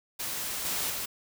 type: noise with level steps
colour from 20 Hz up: white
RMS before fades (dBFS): -34 / -31 / -34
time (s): 0.19-1.06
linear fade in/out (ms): 10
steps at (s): 0.65 / 0.9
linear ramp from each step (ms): 2
effects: none